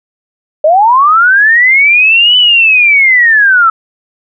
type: linear two-way sweep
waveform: sine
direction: up then down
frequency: 587.3 to 3010 to 1299 Hz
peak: -3 dBFS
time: 0.64-3.7 s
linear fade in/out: 5 ms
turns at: 2.37 s
effects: none